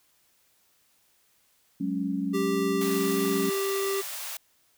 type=chord; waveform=sine; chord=F# suspended second; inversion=none; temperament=just; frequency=185 / 208.1 / 277.5 Hz; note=F#3 / G#3 / C#4; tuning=0 / +4 / +2 cents; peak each=-31 / -32 / -29 dBFS; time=1.8-3.5 s; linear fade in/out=10 ms
type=tone; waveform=square; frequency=392 Hz; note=G4; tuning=in tune; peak=-27 dBFS; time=2.33-4.02 s; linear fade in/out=20 ms
type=high-pass noise; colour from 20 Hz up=white; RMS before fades=-36 dBFS; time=2.81-4.37 s; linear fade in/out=2 ms; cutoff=520 Hz; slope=96 dB/octave
effects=white hiss -66 dBFS RMS until 4.77 s

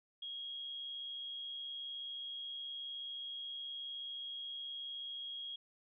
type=tone with amplitude modulation; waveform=sine; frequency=3282 Hz; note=G#7; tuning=21 cents flat; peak=-40 dBFS; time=0.22-5.56 s; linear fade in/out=5 ms; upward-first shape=sine; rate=139 Hz; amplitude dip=35%; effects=none

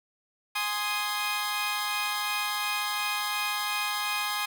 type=chord; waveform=15% pulse; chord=Ab major; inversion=none; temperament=equal; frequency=830.6 / 1046.5 / 1244.5 Hz; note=Ab5 / C6 / Eb6; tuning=0 / 0 / 0 cents; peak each=-26 dBFS; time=0.55-4.46 s; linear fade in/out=10 ms; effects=none

